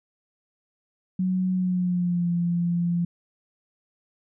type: tone with pitch glide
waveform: sine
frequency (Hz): 185 to 172.61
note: F#3 to F3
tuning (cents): 0 to -20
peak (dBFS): -21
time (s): 1.19-3.05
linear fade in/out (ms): 5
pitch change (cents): -120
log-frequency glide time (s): 1.53-2.3
effects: none